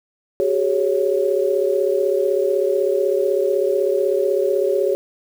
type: chord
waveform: sine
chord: F# suspended second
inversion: none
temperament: equal with one note detuned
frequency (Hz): 379.3 / 415.3 / 554.4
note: F#4 / G#4 / C#5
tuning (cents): +43 / 0 / 0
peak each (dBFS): -20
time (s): 0.4-4.95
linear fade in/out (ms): 0
effects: 7-bit